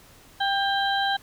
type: harmonic tone with a mistuned harmonic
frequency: 789 Hz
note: G5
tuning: 11 cents sharp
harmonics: 1 / 2 / 4 / 5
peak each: -24 / -27 / -30 / -31 dBFS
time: 0.4-1.17 s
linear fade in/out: 10 ms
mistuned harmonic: 2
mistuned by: +19 cents
effects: pink hiss -52 dBFS RMS until 1.22 s